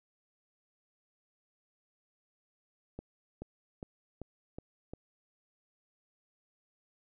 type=accelerating click train; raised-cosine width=2 ms; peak=-28 dBFS; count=6; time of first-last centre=2.99-4.935 s; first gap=430 ms; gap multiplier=0.95; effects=none